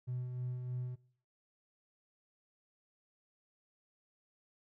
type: tone with tremolo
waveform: triangle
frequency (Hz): 125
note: B2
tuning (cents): +21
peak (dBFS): -32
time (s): 0.07-0.96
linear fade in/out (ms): 20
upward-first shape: sine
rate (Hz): 3.2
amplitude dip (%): 45
effects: noise-tail reverb RT60 0.6 s tail -24 dB re dry + tanh soft clip ceiling -31 dBFS